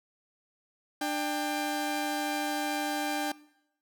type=tone pair together; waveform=sawtooth; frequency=297.8 / 795 Hz; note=D4 / G5; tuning=+24 / +24 cents; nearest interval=octave + perfect fourth; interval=1700 cents; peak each=-28 dBFS; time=1.01-3.32 s; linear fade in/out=5 ms; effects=noise-tail reverb RT60 0.8 s tail -21 dB re dry